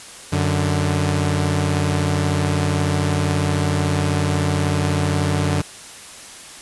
sawtooth tone pair together, 92.8 / 147.31 Hz, F#2 / D3, +6 / +6 cents, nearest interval minor sixth, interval 800 cents, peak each -16 dBFS, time 0.32-5.62 s, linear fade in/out 10 ms, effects white hiss -38 dBFS RMS until 6.61 s + resampled to 24000 Hz

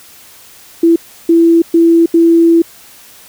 sine tone bursts at uneven times, 333.8 Hz, E4, 22 cents sharp, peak -4 dBFS, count 4, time 0.83-0.96 / 1.29-1.62 / 1.74-2.06 / 2.14-2.62 s, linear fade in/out 5 ms, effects white hiss -39 dBFS RMS until 3.28 s

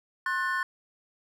triangle chord, F# diminished, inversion second, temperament just, 1065.6 / 1480 / 1776 Hz, C6 / F#6 / A6, +31 / 0 / +16 cents, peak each -29 dBFS, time 0.26-0.63 s, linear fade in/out 2 ms, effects none

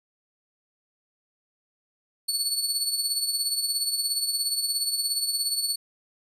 25% pulse tone with tremolo, 4435 Hz, C#8, in tune, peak -17 dBFS, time 2.28-5.76 s, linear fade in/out 10 ms, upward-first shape triangle, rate 17 Hz, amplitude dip 65%, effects none

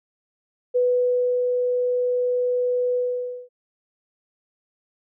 sine tone with ADSR envelope, 494.9 Hz, B4, 4 cents sharp, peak -16 dBFS, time 0.74-3.49 s, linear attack 20 ms, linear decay 660 ms, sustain -3 dB, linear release 530 ms, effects none

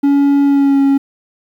triangle tone with pitch glide, 281.8 to 275.7 Hz, C#4 to C#4, +29 to -9 cents, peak -6 dBFS, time 0.03-0.98 s, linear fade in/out 10 ms, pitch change -38 cents, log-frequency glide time 0.44-0.8 s, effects 8-bit

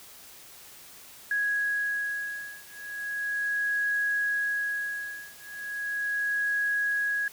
sine beating tone pair, 1661.2 / 1661.57 Hz, G#6 / G#6, 0 / 0 cents, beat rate 0.37 Hz, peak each -30 dBFS, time 1.31-7.28 s, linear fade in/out 2 ms, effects white hiss -49 dBFS RMS until 7.32 s

